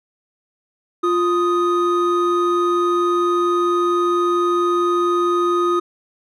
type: tone pair together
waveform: triangle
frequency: 350 / 1245.6 Hz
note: F4 / D#6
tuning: +4 / +2 cents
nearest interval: octave + minor seventh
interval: 2198 cents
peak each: -15 / -17 dBFS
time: 1.03-5.8 s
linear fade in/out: 10 ms
effects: none